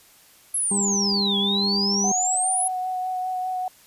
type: exponential two-way sweep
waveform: sine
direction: down then up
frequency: 11240 to 3287 to 10720 Hz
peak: -21 dBFS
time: 0.54-2.68 s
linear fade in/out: 5 ms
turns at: 1.38 s
type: harmonic tone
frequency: 200 Hz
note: G3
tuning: 35 cents sharp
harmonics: 1 / 2 / 4 / 5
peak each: -24 / -30 / -36 / -38 dBFS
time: 0.71-2.12 s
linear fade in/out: 5 ms
type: tone with vibrato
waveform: sine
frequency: 740 Hz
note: F#5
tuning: in tune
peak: -24 dBFS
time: 2.04-3.68 s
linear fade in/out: 2 ms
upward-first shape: sine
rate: 5 Hz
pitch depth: 13 cents each way
effects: white hiss -53 dBFS RMS until 3.86 s + resampled to 32000 Hz